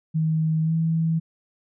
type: tone with pitch glide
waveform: sine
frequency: 158.6 to 162.68 Hz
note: D#3 to E3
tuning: +33 to -23 cents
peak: -19 dBFS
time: 0.14-1.2 s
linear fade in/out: 20 ms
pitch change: +44 cents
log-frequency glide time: 0.63-0.73 s
effects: none